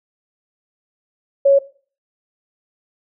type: tone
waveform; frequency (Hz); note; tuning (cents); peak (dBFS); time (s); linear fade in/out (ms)
sine; 554.4; C#5; 0; -8; 1.45-1.59; 10
effects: noise-tail reverb RT60 0.4 s tail -17 dB re dry